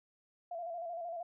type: tone with vibrato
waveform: sine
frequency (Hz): 684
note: F5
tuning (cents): -36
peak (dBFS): -38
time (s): 0.51-1.23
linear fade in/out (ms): 5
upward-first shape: square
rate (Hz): 13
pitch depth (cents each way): 50
effects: none